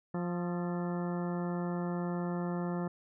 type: harmonic tone with a mistuned harmonic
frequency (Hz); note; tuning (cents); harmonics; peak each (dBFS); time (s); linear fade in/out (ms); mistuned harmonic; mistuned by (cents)
175.6; F3; +10; 1 / 2 / 3 / 4 / 5 / 6 / 7 / 8 / 10; -33 / -39 / -43 / -45 / -47 / -49 / -50 / -51 / -53; 0.14-2.88; 5; 8; -57
effects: none